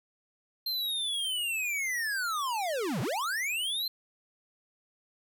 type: linear two-way sweep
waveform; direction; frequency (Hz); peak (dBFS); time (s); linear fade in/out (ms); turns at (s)
square; down then up; 4186 to 106 to 4186; -30; 0.66-3.88; 5; 3.01
effects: none